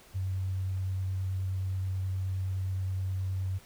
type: tone with vibrato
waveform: sine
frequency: 94.3 Hz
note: F#2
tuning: 33 cents sharp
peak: -29 dBFS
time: 0.14-3.59 s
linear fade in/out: 20 ms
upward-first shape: triangle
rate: 9.5 Hz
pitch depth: 12 cents each way
effects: pink hiss -56 dBFS RMS until 3.65 s